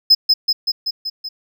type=tone with echo; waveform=triangle; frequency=5100 Hz; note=D#8; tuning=42 cents sharp; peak=-5 dBFS; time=0.1-0.15 s; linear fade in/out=10 ms; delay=190 ms; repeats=6; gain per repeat=-3 dB; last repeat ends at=1.29 s; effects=none